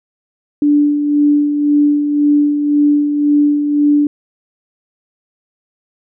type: tone with tremolo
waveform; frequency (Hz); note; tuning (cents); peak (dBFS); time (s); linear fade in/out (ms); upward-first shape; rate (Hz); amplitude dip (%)
sine; 292.6; D4; -6; -7; 0.62-4.07; 2; sine; 1.9; 50
effects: none